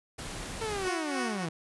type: noise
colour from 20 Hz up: pink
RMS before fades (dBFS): -39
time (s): 0.18-0.89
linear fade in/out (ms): 10
type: linear sweep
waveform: sawtooth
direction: down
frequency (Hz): 454.3 to 155.56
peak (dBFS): -28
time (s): 0.61-1.49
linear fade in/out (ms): 5
type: tone with tremolo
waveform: 10% pulse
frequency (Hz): 370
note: F#4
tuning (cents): 0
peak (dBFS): -22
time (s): 0.82-1.48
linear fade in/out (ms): 50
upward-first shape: triangle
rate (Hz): 3.2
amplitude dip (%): 70
effects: resampled to 24000 Hz